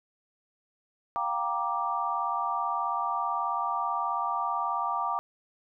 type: chord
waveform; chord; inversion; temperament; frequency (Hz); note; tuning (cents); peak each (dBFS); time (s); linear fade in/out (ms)
sine; G minor seventh; third; just; 705.6 / 784 / 940.8 / 1176; F5 / G5 / Bb5 / D6; +18 / 0 / +16 / +2; -35 / -34 / -32 / -30; 1.16-5.19; 0
effects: none